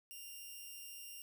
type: tone with amplitude modulation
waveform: 5% pulse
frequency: 2794 Hz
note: F7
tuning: in tune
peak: -37 dBFS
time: 0.11-1.22 s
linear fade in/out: 0 ms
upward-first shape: sine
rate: 227 Hz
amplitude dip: 45%
effects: 12-bit